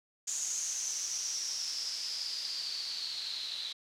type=noise with low-pass filter sweep; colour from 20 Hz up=blue; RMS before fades=-37 dBFS; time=0.27-3.73 s; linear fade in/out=10 ms; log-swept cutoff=6800 to 3900 Hz; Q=9.9; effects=none